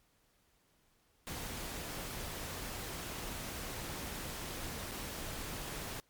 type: noise with dropouts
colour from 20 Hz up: pink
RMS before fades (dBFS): -42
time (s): 1.27-6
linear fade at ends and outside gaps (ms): 0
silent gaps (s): 4.913-4.917
effects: pink hiss -72 dBFS RMS until 6.09 s + MP3 96 kbps